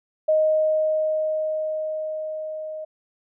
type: tone with level ramp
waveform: sine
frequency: 623 Hz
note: D#5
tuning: 2 cents sharp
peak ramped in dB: -15 to -30 dBFS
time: 0.28-2.85 s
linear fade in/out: 10 ms
effects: none